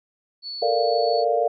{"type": "tone", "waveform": "sine", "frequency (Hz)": 4435, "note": "C#8", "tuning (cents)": 0, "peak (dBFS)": -30, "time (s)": [0.42, 1.25], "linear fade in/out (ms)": 50}
{"type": "chord", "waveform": "sine", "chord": "Bb major seventh", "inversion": "third", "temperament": "equal", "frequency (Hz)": [440, 466.2, 587.3, 698.5], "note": ["A4", "Bb4", "D5", "F5"], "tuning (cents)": [0, 0, 0, 0], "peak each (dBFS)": [-27, -23, -24, -22], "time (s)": [0.62, 1.48], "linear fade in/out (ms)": 5}
{"effects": []}